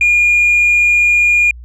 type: tone with tanh clipping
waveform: triangle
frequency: 2425 Hz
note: D#7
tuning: 45 cents flat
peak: -8 dBFS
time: 0.01-1.51 s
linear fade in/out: 2 ms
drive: 5 dB
effects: added 60 Hz sine -30 dBFS peak until 1.64 s